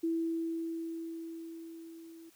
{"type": "tone with level ramp", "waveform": "sine", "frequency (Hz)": 329.6, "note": "E4", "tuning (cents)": 0, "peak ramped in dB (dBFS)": [-28, -49], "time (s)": [0.03, 2.3], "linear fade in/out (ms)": 10, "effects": ["white hiss -64 dBFS RMS until 2.35 s"]}